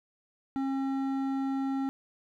sine tone with hard clipping, 270 Hz, C#4, 45 cents flat, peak -30 dBFS, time 0.56-1.89 s, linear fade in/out 0 ms, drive 10 dB, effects none

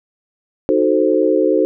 sine chord, D# diminished seventh, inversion none, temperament equal with one note detuned, 309 / 370 / 440 / 523.3 Hz, D#4 / F#4 / A4 / C5, -12 / 0 / 0 / 0 cents, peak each -17 dBFS, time 0.69-1.65 s, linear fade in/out 0 ms, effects none

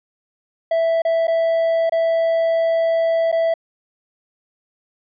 triangle tone with dropouts, 659.3 Hz, E5, in tune, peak -13 dBFS, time 0.71-3.54 s, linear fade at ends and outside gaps 5 ms, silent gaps 1.02-1.05 / 1.271-1.279 / 1.896-1.921 / 3.317-3.325 s, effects resampled to 11025 Hz

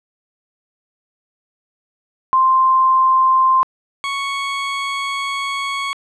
sine / 20% pulse tone pair in turn, 1046.5 / 1108.7 Hz, C6 / C#6, 0 / 0 cents, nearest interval minor second, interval 100 cents, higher second, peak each -10 / -15 dBFS, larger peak first, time 2.33-3.63 / 4.04-5.93 s, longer second, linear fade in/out 0 ms, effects low-pass 6000 Hz 12 dB/octave

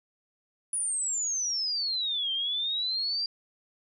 sine exponential two-way sweep, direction down then up, 9890 to 3136 to 4784 Hz, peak -27 dBFS, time 0.73-3.26 s, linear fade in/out 2 ms, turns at 2.32 s, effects none

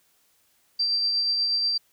sine tone with tremolo, 4699 Hz, D8, in tune, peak -20 dBFS, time 0.79-1.78 s, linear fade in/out 10 ms, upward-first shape triangle, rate 8.3 Hz, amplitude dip 30%, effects white hiss -65 dBFS RMS until 1.92 s

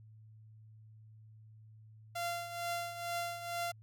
sawtooth tone with tremolo, 690 Hz, F5, 21 cents flat, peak -30 dBFS, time 2.15-3.72 s, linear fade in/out 10 ms, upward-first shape triangle, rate 2.2 Hz, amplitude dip 70%, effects added 109 Hz sine -54 dBFS peak until 3.82 s

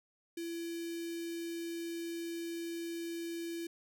square tone with notch filter, 336.2 Hz, E4, 34 cents sharp, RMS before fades -40 dBFS, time 0.37-3.67 s, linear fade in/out 5 ms, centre 990 Hz, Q 0.58, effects none

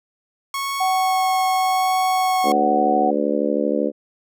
sawtooth tone with vibrato, 1100 Hz, C#6, 14 cents flat, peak -19 dBFS, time 0.54-2.52 s, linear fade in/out 2 ms, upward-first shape sine, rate 0.85 Hz, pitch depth 10 cents each way
sine tone with pitch glide, 753 to 744.8 Hz, F#5 to F#5, +30 to +11 cents, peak -17 dBFS, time 0.8-3.11 s, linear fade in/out 10 ms, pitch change -19 cents, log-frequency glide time 1.36-2.53 s
harmonic tone, 72.8 Hz, D2, 15 cents flat, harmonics 3 / 4 / 5 / 6 / 7 / 8, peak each -25 / -23 / -26 / -27 / -23 / -26 dBFS, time 2.43-3.92 s, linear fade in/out 50 ms
effects none

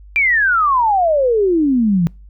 sine exponential sweep, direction down, 2402 to 162.4 Hz, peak -11 dBFS, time 0.16-2.07 s, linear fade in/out 0 ms, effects noise-tail reverb RT60 0.3 s tail -26 dB re dry + added 50 Hz sine -37 dBFS peak until 2.29 s

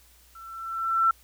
sine tone with level ramp, 1342 Hz, E6, 31 cents sharp, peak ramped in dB -43 to -16 dBFS, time 0.35-1.11 s, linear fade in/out 5 ms, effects added 60 Hz sine -58 dBFS peak until 1.23 s + white hiss -58 dBFS RMS until 1.23 s

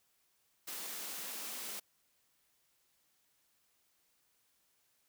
white high-pass noise, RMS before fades -43 dBFS, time 0.67-1.8 s, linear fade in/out 10 ms, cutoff 180 Hz, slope 48 dB/octave, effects white hiss -75 dBFS RMS until 5.08 s

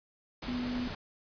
sine tone in noise, 246.9 Hz, B3, in tune, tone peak -32 dBFS, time 0.48-0.88 s, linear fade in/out 5 ms, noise pink, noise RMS -40 dBFS, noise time 0.42-0.95 s, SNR +5 dB, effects resampled to 11025 Hz

